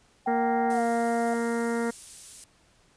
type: tone with pitch glide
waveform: sine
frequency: 772 to 699.8 Hz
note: G5 to F5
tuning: -27 to +3 cents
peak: -25 dBFS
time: 0.26-1.34 s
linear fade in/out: 5 ms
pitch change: -170 cents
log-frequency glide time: 0.71-0.81 s
type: harmonic tone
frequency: 233.1 Hz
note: A#3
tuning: in tune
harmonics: 1 / 2 / 3 / 4 / 5 / 6 / 7 / 8 / 9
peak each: -28 / -29 / -38 / -38 / -45 / -38 / -46 / -40 / -47 dBFS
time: 0.27-1.91 s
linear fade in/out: 10 ms
type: noise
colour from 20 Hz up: violet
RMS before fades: -38 dBFS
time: 0.7-2.44 s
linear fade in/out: 2 ms
effects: pink hiss -62 dBFS RMS until 2.96 s + resampled to 22050 Hz